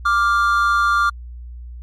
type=tone pair together; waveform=triangle; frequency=1177.3 / 1400 Hz; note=D6 / F6; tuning=+4 / +4 cents; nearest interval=minor third; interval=300 cents; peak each=-14 / -15 dBFS; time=0.05-1.1 s; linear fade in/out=10 ms; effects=added 60 Hz sine -31 dBFS peak until 1.82 s + MP3 64 kbps